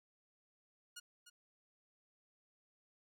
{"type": "tone with echo", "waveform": "10% pulse", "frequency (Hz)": 1435, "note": "F6", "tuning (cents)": 47, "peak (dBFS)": -39, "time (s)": [0.96, 1], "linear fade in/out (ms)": 10, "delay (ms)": 300, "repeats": 1, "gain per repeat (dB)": -10, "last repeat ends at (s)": 1.3, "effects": []}